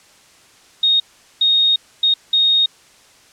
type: tone bursts at uneven times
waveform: sine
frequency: 3720 Hz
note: A#7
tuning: 4 cents flat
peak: -11 dBFS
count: 4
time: 0.83-1 / 1.41-1.76 / 2.03-2.14 / 2.33-2.66 s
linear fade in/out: 5 ms
effects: white hiss -49 dBFS RMS until 3.32 s + low-pass 8000 Hz 12 dB/octave